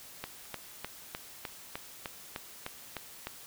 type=click train; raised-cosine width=0.3 ms; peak=-20 dBFS; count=11; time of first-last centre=0.24-3.27 s; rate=3.3 Hz; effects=white hiss -50 dBFS RMS until 3.46 s